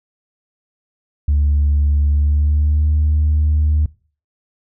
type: tone with pitch glide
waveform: sine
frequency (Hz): 72.6 to 75.86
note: D2 to D#2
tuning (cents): -19 to -43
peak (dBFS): -10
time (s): 1.28-3.86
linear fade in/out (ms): 5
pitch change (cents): +76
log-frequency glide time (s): 2.11-2.87
effects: noise-tail reverb RT60 0.4 s tail -22 dB re dry + tanh soft clip ceiling -9 dBFS